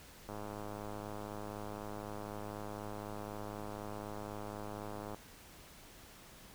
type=click train; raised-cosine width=1 ms; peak=-30 dBFS; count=506; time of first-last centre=0.29-5.146 s; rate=104 Hz; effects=pink hiss -56 dBFS RMS until 6.54 s